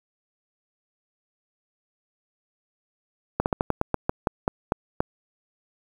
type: slowing click train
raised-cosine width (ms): 1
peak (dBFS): -7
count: 12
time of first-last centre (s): 3.4-5.005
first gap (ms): 59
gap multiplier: 1.17
effects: 7-bit